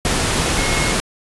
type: tone in noise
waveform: sine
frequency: 2169 Hz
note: C#7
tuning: 38 cents flat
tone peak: -24 dBFS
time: 0.58-0.92 s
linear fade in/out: 0 ms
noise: pink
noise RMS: -18 dBFS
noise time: 0.05-1 s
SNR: -9 dB
effects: resampled to 24000 Hz